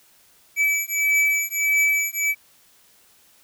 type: beating tone pair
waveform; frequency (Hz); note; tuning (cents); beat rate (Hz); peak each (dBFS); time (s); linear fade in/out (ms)
square; 2300 / 2301.6; D7 / D7; -37 / -36; 1.6; -22; 0.56-2.35; 50
effects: white hiss -56 dBFS RMS until 3.43 s

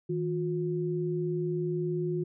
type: tone pair together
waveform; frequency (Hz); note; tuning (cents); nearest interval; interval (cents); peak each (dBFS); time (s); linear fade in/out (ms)
sine; 159.4 / 358.3; D#3 / F4; +42 / +44; octave + major second; 1402; -31 / -30; 0.09-2.24; 10
effects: none

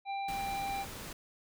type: harmonic tone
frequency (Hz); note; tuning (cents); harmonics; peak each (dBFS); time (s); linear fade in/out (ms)
790; G5; +13; 1 / 3 / 5; -34 / -44 / -50; 0.05-0.86; 50
type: noise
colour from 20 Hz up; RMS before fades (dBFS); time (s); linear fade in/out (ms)
pink; -44; 0.28-1.13; 5
effects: none

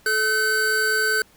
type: tone pair together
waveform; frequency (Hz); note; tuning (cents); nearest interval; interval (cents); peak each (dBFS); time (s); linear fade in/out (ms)
square; 432.8 / 1525; A4 / G6; -29 / -48; octave + minor seventh; 2181; -27 / -20; 0.06-1.22; 2
effects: pink hiss -55 dBFS RMS until 1.36 s

